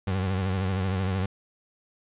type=tone with vibrato; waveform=30% pulse; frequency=94.5 Hz; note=F#2; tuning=37 cents sharp; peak=-22 dBFS; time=0.07-1.26 s; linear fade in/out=5 ms; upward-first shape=triangle; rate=13 Hz; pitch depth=84 cents each way; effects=resampled to 8000 Hz + 10-bit